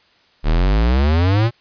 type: exponential sweep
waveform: square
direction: up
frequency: 36.42 to 120.8 Hz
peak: -13 dBFS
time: 0.43-1.51 s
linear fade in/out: 50 ms
effects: white hiss -55 dBFS RMS until 1.6 s + resampled to 11025 Hz